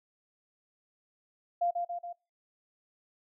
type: tone with echo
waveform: sine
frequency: 696 Hz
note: F5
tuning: 6 cents flat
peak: -25 dBFS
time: 1.61-1.71 s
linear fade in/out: 10 ms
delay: 140 ms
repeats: 3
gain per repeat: -4 dB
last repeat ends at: 2.13 s
effects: noise-tail reverb RT60 0.3 s tail -25 dB re dry